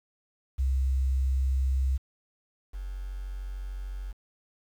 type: tone pair in turn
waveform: sine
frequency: 66.1 / 46.74 Hz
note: C2 / F#1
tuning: +18 / +18 cents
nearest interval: tritone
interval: 600 cents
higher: first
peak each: -22 / -33 dBFS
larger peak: first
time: 0.58-1.98 / 2.73-4.13 s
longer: neither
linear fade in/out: 20 ms
effects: tanh soft clip ceiling -18 dBFS + 9-bit